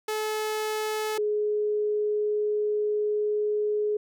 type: tone pair in turn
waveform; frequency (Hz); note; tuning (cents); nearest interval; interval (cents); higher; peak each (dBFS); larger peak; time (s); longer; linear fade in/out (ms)
sawtooth / sine; 430.8 / 420.5; A4 / G#4; -37 / +22; unison; 41; first; -23; neither; 0.08-1.18 / 1.18-3.97; second; 5
effects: none